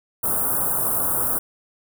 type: band-stop noise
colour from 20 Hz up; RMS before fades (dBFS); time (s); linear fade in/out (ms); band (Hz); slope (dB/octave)
white; -22; 0.23-1.39; 10; 1400 to 9100; 48
effects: none